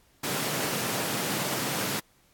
pink high-pass noise, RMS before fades -30 dBFS, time 0.23-2 s, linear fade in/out 10 ms, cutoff 120 Hz, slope 48 dB/octave, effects pink hiss -63 dBFS RMS until 2.33 s + AAC 64 kbps

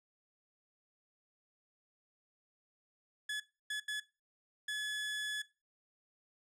30% pulse tone bursts at uneven times, 1707 Hz, G#6, 47 cents sharp, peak -33 dBFS, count 4, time 3.29-3.4 / 3.7-3.8 / 3.88-4 / 4.68-5.42 s, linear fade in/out 5 ms, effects noise-tail reverb RT60 0.3 s tail -21 dB re dry + low-pass 10000 Hz 12 dB/octave

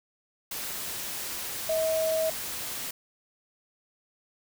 sine tone in noise, 640 Hz, D#5, 49 cents sharp, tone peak -24 dBFS, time 1.69-2.3 s, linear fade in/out 5 ms, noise white, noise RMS -35 dBFS, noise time 0.51-2.91 s, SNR +8 dB, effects none

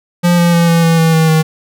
square tone with pitch steps, 174.61 / 172.21 / 169.84 / 167.5 / 165.19 / 162.92 / 160.67 / 158.46 Hz, F3 / F3 / F3 / E3 / E3 / E3 / E3 / D#3, 0 / -24 / -48 / +28 / +4 / -20 / -44 / +32 cents, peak -8 dBFS, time 0.23-1.43 s, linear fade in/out 20 ms, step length 150 ms, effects none

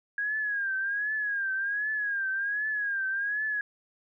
sine tone with vibrato, 1638 Hz, G#6, 24 cents flat, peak -27 dBFS, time 0.18-3.61 s, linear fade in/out 2 ms, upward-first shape triangle, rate 1.3 Hz, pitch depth 110 cents each way, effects none

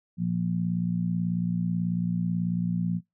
harmonic tone, 58.27 Hz, A#1, in tune, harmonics 2 / 3 / 4, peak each -33 / -25 / -35 dBFS, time 0.17-3.01 s, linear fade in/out 50 ms, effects noise-tail reverb RT60 0.2 s tail -25 dB re dry

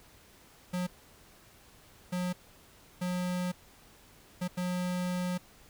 square tone bursts at uneven times, 180 Hz, F#3, 47 cents flat, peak -31 dBFS, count 5, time 0.73-0.87 / 2.12-2.33 / 3.01-3.52 / 4.41-4.48 / 4.57-5.38 s, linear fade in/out 10 ms, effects pink hiss -58 dBFS RMS until 5.69 s

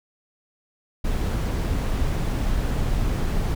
brown noise, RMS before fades -23 dBFS, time 1.04-3.55 s, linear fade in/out 10 ms, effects none

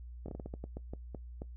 slowing click train, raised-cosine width 2 ms, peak -28 dBFS, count 12, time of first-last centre 0.26-1.419 s, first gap 23 ms, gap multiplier 1.28, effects noise-tail reverb RT60 0.1 s tail -19 dB re dry + added 60 Hz sine -44 dBFS peak until 1.56 s

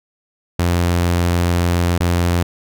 sawtooth tone with dropouts, 87 Hz, F2, 6 cents flat, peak -10 dBFS, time 0.59-2.43 s, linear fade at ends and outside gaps 5 ms, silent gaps 1.98-2.003 s, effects none

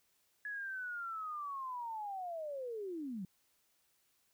sine linear sweep, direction down, 1700 to 174.61 Hz, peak -39 dBFS, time 0.45-3.25 s, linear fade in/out 2 ms, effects white hiss -75 dBFS RMS until 4.33 s

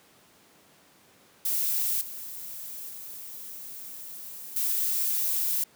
violet noise with level steps, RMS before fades -27 / -39 / -41 / -27 dBFS, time 1.45-5.64 s, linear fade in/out 5 ms, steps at 2.01 / 2.89 / 4.56 s, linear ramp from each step 2 ms, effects pink hiss -58 dBFS RMS until 5.75 s + high-pass 150 Hz 12 dB/octave

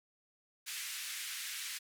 pink band-pass noise, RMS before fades -42 dBFS, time 0.66-1.79 s, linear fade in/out 20 ms, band 1800 to 14000 Hz, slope 24 dB/octave, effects none

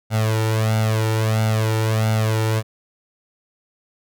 sawtooth tone with flanger, 110 Hz, A2, in tune, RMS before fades -19 dBFS, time 0.1-2.63 s, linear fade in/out 50 ms, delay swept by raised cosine 1.4 to 2.2 ms, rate 1.5 Hz, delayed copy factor +0.8, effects none

